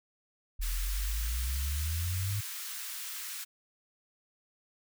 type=exponential sweep; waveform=sine; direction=up; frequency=38.89 to 104.9 Hz; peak=-30 dBFS; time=0.59-2.41 s; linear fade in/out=10 ms
type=high-pass noise; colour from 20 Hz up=white; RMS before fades=-40 dBFS; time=0.61-3.45 s; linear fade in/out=20 ms; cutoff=1200 Hz; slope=24 dB/octave
effects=none